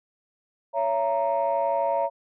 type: chord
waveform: sine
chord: A# diminished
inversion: first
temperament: just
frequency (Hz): 559.4 / 671.3 / 932.3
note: C#5 / E5 / A#5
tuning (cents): +16 / +31 / 0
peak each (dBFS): -25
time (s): 0.73-2.1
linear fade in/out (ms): 50
effects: tanh soft clip ceiling -15 dBFS